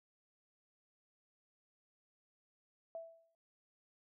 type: tone with exponential decay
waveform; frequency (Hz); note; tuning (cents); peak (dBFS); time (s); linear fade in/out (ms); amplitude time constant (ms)
sine; 660; E5; +2; -40; 2.95-3.35; 1; 85
effects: none